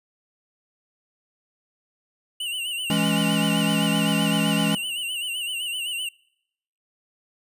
square tone with vibrato, 2878 Hz, F#7, 49 cents flat, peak -27 dBFS, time 2.4-6.09 s, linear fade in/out 5 ms, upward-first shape sine, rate 7.8 Hz, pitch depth 93 cents each way
square chord, C# minor, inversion first, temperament equal, 164.81 / 207.7 / 277.2 Hz, E3 / G#3 / C#4, 0 / 0 / 0 cents, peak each -26 / -24 / -27 dBFS, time 2.9-4.75 s, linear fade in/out 2 ms
effects noise-tail reverb RT60 0.8 s tail -26 dB re dry + resampled to 32000 Hz

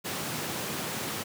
pink high-pass noise, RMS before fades -34 dBFS, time 0.04-1.24 s, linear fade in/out 20 ms, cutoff 120 Hz, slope 24 dB/octave, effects none

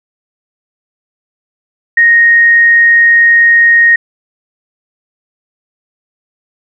sine tone, 1864.7 Hz, A#6, in tune, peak -3 dBFS, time 1.97-3.96 s, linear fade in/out 5 ms, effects none

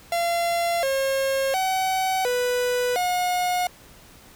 45% pulse tone with pitch steps, 685 / 540 / 756 / 494 / 721 Hz, F5 / C#5 / F#5 / B4 / F#5, -34 / -45 / +37 / 0 / -45 cents, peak -21 dBFS, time 0.12-3.67 s, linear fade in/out 2 ms, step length 710 ms, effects pink hiss -49 dBFS RMS until 4.35 s

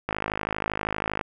click train, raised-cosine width 0.5 ms, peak -11 dBFS, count 60, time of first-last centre 0.09-1.212 s, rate 52.6 Hz, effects none

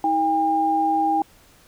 sine tone pair together, 319.2 / 804.3 Hz, D#4 / G5, +44 / +44 cents, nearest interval octave + major third, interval 1600 cents, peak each -24 / -18 dBFS, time 0.04-1.22 s, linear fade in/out 2 ms, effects pink hiss -53 dBFS RMS until 1.67 s

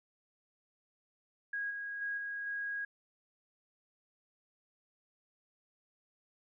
sine tone with level steps, 1644 Hz, G#6, 18 cents flat, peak -34 / -38 / -34 / -37 / -35 dBFS, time 1.53-2.85 s, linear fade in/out 5 ms, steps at 1.7 / 2.01 / 2.17 / 2.46 s, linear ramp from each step 10 ms, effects none

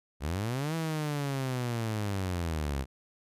sawtooth linear two-way sweep, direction up then down, 64.4 to 164.81 to 64.4 Hz, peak -26 dBFS, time 0.2-2.86 s, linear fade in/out 50 ms, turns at 0.75 s, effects resampled to 32000 Hz

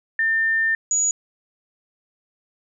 sine tone pair in turn, 1800 / 6827 Hz, A6 / G#8, +39 / +47 cents, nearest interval octave + major seventh, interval 2308 cents, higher second, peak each -17 dBFS, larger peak neither, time 0.19-0.75 / 0.91-1.11 s, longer first, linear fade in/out 2 ms, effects none

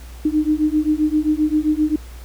sine beating tone pair, 302 / 309.6 Hz, D4 / D#4, +48 / -9 cents, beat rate 7.6 Hz, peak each -18 dBFS, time 0.25-1.96 s, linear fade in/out 5 ms, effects added 60 Hz sine -34 dBFS peak until 2.24 s + pink hiss -45 dBFS RMS until 2.24 s

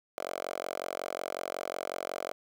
5% pulse tone with high-pass filter, 45.47 Hz, F#1, 29 cents flat, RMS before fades -37 dBFS, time 0.18-2.32 s, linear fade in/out 0 ms, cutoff 640 Hz, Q 3.3, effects none

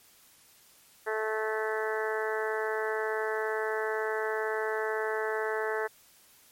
harmonic tone, 217.9 Hz, A3, 17 cents flat, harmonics 2 / 3 / 4 / 5 / 6 / 7 / 8 / 9, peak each -31 / -38 / -37 / -41 / -41 / -38 / -37 / -42 dBFS, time 1.06-5.88 s, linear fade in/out 20 ms, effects white hiss -59 dBFS RMS until 6.51 s + MP3 64 kbps

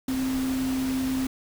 sine tone in noise, 261.6 Hz, C4, in tune, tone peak -24 dBFS, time 0.08-1.27 s, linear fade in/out 5 ms, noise pink, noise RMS -36 dBFS, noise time 0.08-1.27 s, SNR +9 dB, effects none

